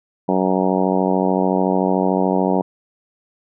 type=harmonic tone; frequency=93.6 Hz; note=F#2; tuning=20 cents sharp; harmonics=2 / 3 / 4 / 5 / 6 / 7 / 8 / 9 / 10; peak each=-20 / -22 / -23 / -24 / -25 / -25 / -26 / -27 / -27 dBFS; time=0.28-2.62 s; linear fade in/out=10 ms; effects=none